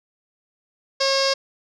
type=tone with low-pass filter; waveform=sawtooth; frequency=543 Hz; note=C#5; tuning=36 cents flat; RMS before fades=-20 dBFS; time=1-1.34 s; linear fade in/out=10 ms; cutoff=5100 Hz; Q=7.2; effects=none